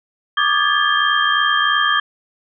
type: tone cluster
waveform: sine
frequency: 1154 / 1217 / 1640 / 1728 / 3186 Hz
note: D6 / D#6 / G#6 / A6 / G7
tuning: -31 / -39 / -22 / -32 / +27 cents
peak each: -20 dBFS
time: 0.37-2 s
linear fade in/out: 5 ms
effects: none